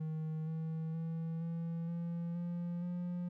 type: tone with pitch steps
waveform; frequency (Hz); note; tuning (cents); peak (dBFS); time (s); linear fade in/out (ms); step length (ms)
triangle; 157.5 / 160.53 / 163.62 / 166.77 / 169.98 / 173.25 / 176.58; D#3 / E3 / E3 / E3 / F3 / F3 / F3; +21 / -46 / -13 / +20 / -47 / -14 / +19; -34; 0-3.29; 10; 470
effects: none